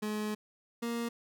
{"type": "tone pair in turn", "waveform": "30% pulse", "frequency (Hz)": [212.2, 234.2], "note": ["G#3", "A#3"], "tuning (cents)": [38, 8], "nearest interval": "major second", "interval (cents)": 170, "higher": "second", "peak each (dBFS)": [-30, -30], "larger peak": "neither", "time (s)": [[0.02, 0.35], [0.82, 1.09]], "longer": "first", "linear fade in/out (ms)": 10, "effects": []}